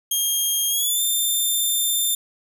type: tone with pitch glide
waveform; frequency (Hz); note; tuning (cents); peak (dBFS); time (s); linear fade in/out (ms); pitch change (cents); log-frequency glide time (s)
5% pulse; 3229 to 3583; G#7 to A7; -49 to +31; -12; 0.11-2.15; 5; +180; 0.69-1.01
effects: none